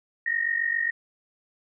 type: tone pair together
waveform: sine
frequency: 1838 / 1885.3 Hz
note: A#6 / A#6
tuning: -25 / +19 cents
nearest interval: unison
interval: 44 cents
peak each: -26 dBFS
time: 0.26-0.91 s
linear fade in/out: 5 ms
effects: none